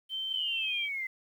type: tone with pitch glide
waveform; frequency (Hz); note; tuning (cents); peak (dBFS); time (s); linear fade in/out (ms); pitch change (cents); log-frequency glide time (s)
sine; 3107 to 3200; G7 to G7; -16 to +35; -32; 0.09-0.89; 50; +51; 0.52-0.75
type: exponential sweep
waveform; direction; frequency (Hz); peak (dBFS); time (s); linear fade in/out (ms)
sine; down; 3136 to 2040; -32; 0.3-1.07; 5
effects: 10-bit